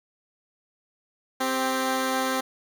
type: tone pair together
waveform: 10% pulse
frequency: 261.6 / 394.3 Hz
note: C4 / G4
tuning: 0 / +10 cents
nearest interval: perfect fifth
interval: 710 cents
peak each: -16 / -24 dBFS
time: 1.4-2.41 s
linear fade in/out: 10 ms
effects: none